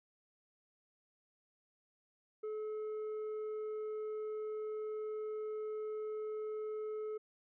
triangle tone with tanh clipping, 429.7 Hz, A4, 41 cents flat, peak -39 dBFS, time 2.43-7.18 s, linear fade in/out 10 ms, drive 9 dB, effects none

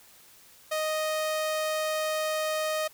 sawtooth tone, 622.3 Hz, D#5, in tune, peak -23 dBFS, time 0.71-2.88 s, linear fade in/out 10 ms, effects white hiss -55 dBFS RMS until 2.93 s

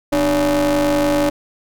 45% pulse ring-modulated tone, 136.6 Hz, C#3, 25 cents flat, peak -11 dBFS, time 0.12-1.3 s, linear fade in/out 10 ms, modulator 435 Hz, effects none

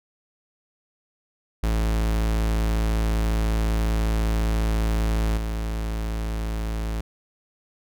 45% pulse tone with level steps, 54.6 Hz, A1, 13 cents flat, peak -20 / -25 dBFS, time 1.63-7.01 s, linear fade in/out 5 ms, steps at 5.37 s, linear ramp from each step 5 ms, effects none

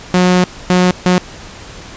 sawtooth tone bursts at uneven times, 181.2 Hz, F#3, 36 cents flat, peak -4 dBFS, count 3, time 0.14-0.44 / 0.7-0.91 / 1.06-1.18 s, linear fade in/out 0 ms, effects pink hiss -33 dBFS RMS until 1.96 s + resampled to 16000 Hz

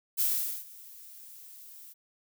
violet noise with ADSR envelope, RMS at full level -26 dBFS, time 0.17-1.94 s, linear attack 32 ms, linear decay 440 ms, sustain -23 dB, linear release 25 ms, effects none

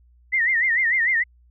sine tone with vibrato, 1956 Hz, B6, 17 cents flat, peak -17 dBFS, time 0.32-1.24 s, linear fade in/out 20 ms, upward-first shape sine, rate 6.7 Hz, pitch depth 140 cents each way, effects added 60 Hz sine -52 dBFS peak until 1.5 s

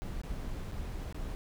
brown noise with dropouts, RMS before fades -38 dBFS, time 0.02-1.35 s, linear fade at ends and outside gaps 0 ms, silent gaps 0.216-0.235 / 0.715-0.72 / 1.125-1.145 s, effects none

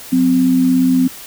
sine tone pair together, 181.3 / 258.5 Hz, F#3 / C4, -35 / -21 cents, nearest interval tritone, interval 614 cents, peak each -19 / -10 dBFS, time 0.12-1.08 s, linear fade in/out 10 ms, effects white hiss -34 dBFS RMS until 1.26 s

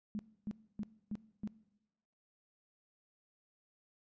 sine tone bursts, 210.5 Hz, G#3, 24 cents sharp, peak -36 dBFS, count 5, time 0.15-1.475 s, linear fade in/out 0 ms, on 41 ms, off 280 ms, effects noise-tail reverb RT60 1.0 s tail -20 dB re dry + resampled to 16000 Hz

